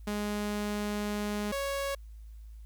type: tone pair in turn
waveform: sawtooth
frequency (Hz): 207.7 / 554.5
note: G#3 / C#5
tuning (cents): 0 / 0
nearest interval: octave + perfect fourth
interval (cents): 1700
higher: second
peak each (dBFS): -27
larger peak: neither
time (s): 0.07-1.52 / 1.52-1.95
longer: first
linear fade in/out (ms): 5
effects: added 54 Hz sine -44 dBFS peak until 2.65 s + white hiss -71 dBFS RMS until 2.65 s